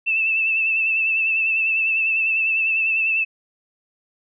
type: tone with vibrato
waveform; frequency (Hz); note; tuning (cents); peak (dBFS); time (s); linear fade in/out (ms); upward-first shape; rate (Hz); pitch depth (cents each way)
sine; 2639; E7; +1; -17; 0.06-3.25; 20; triangle; 10; 45
effects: none